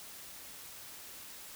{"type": "silence", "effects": ["white hiss -49 dBFS RMS until 1.55 s"]}